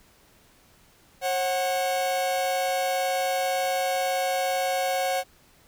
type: tone pair together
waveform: 45% pulse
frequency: 540.5 / 740 Hz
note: C#5 / F#5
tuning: -44 / 0 cents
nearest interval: perfect fourth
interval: 544 cents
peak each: -27 / -26 dBFS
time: 1.21-5.24 s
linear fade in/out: 50 ms
effects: pink hiss -58 dBFS RMS until 5.67 s